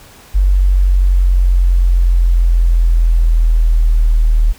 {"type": "exponential sweep", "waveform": "sine", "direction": "down", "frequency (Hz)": [47.36, 38.83], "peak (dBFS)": -7, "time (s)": [0.34, 4.53], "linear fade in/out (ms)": 20, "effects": ["pink hiss -41 dBFS RMS until 4.58 s"]}